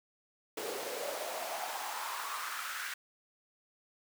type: noise with high-pass filter sweep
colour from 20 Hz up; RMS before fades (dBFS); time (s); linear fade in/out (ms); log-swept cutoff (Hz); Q
pink; -39; 0.57-2.94; 5; 410 to 1600; 3.9
effects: none